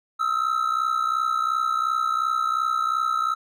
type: ring-modulated tone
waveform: triangle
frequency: 1306 Hz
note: E6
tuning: 17 cents flat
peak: -16 dBFS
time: 0.19-3.35 s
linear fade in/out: 20 ms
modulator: 31.4 Hz
effects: none